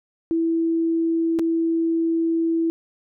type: tone with dropouts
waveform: sine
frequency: 329.6 Hz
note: E4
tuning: in tune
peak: -18 dBFS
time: 0.31-2.7 s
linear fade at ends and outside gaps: 0 ms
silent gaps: 1.389-1.394 s
effects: none